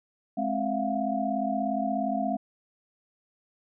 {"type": "tone cluster", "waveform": "sine", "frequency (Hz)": [211.1, 265.4, 676, 713], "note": ["G#3", "C4", "E5", "F5"], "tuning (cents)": [29, 25, 43, 36], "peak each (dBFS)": -31, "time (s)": [0.37, 2.37], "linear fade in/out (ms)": 10, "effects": []}